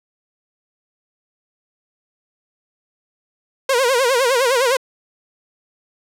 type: tone with vibrato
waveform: sawtooth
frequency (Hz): 506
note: B4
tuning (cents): +42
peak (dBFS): -10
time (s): 3.69-4.77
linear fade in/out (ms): 5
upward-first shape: sine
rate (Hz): 9.8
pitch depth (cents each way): 140
effects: low-pass 12000 Hz 12 dB/octave